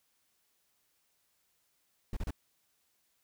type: noise bursts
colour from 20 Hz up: brown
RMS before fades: -34 dBFS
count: 3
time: 2.13-2.307 s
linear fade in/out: 2 ms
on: 37 ms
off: 33 ms
effects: white hiss -75 dBFS RMS until 3.23 s